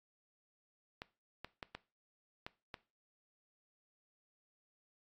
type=clicks; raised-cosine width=0.3 ms; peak=-27 dBFS; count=6; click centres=1.019 / 1.446 / 1.628 / 1.75 / 2.465 / 2.742 s; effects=noise-tail reverb RT60 0.3 s tail -19 dB re dry + AAC 32 kbps